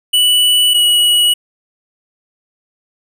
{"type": "tone pair in turn", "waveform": "square", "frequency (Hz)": [2960, 2923], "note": ["F#7", "F#7"], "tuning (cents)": [0, -22], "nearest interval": "unison", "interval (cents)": 22, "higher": "first", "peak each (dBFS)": -9, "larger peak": "neither", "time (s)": [[0.13, 0.74], [0.74, 1.34]], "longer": "first", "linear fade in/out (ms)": 10, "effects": []}